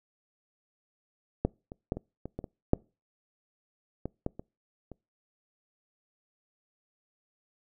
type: clicks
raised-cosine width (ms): 2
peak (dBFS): -11 / -28 / -15 / -23 / -24 / -22 / -25 / -7 / -20 / -17 / -26 / -30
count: 12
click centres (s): 1.45 / 1.719 / 1.921 / 1.97 / 2.256 / 2.39 / 2.442 / 2.734 / 4.056 / 4.264 / 4.395 / 4.917
effects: noise-tail reverb RT60 0.3 s tail -26 dB re dry